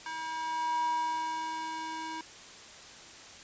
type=tone with high-pass filter sweep; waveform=square; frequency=320.5 Hz; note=E4; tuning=49 cents flat; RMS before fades=-34 dBFS; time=0.06-2.21 s; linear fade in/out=2 ms; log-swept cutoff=1200 to 640 Hz; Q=6.3; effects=white hiss -49 dBFS RMS until 3.43 s + resampled to 16000 Hz